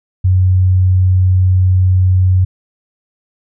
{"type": "tone", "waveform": "sine", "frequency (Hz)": 92.5, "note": "F#2", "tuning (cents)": 0, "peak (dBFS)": -7, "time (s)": [0.24, 2.45], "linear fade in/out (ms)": 10, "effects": []}